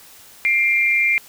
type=tone pair together; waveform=sine; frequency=2109 / 2369 Hz; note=C7 / D7; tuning=+13 / +14 cents; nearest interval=major second; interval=201 cents; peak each=-17 dBFS; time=0.45-1.18 s; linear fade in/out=0 ms; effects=white hiss -45 dBFS RMS until 1.28 s